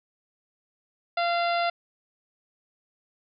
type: harmonic tone with a mistuned harmonic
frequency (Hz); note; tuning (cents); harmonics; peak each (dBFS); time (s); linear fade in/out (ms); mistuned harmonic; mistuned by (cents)
689; F5; -24; 1 / 2 / 3 / 4 / 5 / 6 / 7; -24 / -30 / -34 / -36 / -38 / -40 / -41; 1.17-1.7; 5; 5; +27
effects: none